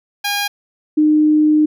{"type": "tone pair in turn", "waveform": ["10% pulse", "sine"], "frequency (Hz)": [814, 304.9], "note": ["G#5", "D#4"], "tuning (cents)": [-35, -35], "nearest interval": "octave + perfect fourth", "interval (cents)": 1700, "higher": "first", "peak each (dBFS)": -9, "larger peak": "neither", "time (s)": [[0.24, 0.48], [0.97, 1.66]], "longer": "second", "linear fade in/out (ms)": 10, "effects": []}